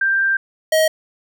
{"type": "tone pair in turn", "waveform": ["sine", "square"], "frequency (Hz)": [1579, 632.1], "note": ["G6", "D#5"], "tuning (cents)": [12, 27], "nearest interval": "octave + major third", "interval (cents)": 1585, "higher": "first", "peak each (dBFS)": [-14, -13], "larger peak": "second", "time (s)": [[0.01, 0.37], [0.72, 0.88]], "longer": "first", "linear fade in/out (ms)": 5, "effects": []}